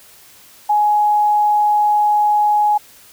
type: tone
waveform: sine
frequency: 837 Hz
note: G#5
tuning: 13 cents sharp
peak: -11 dBFS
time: 0.69-2.78 s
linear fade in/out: 10 ms
effects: white hiss -45 dBFS RMS until 3.12 s